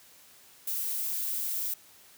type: noise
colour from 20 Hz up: violet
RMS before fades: -32 dBFS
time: 0.67-1.74 s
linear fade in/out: 5 ms
effects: white hiss -56 dBFS RMS until 2.17 s + high-pass 60 Hz 12 dB/octave